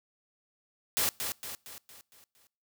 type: noise with echo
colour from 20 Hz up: white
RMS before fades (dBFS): -28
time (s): 0.97-1.09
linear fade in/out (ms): 0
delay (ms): 230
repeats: 6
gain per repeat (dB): -6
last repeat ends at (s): 2.47
effects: noise-tail reverb RT60 0.5 s tail -25 dB re dry